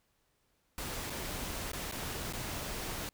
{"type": "noise with dropouts", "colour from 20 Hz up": "pink", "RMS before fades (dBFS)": -39, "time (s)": [0.78, 3.09], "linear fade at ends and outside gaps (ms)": 1, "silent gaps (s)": [[1.098, 1.102], [1.718, 1.732], [1.914, 1.922], [2.326, 2.334]], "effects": ["pink hiss -75 dBFS RMS until 3.13 s"]}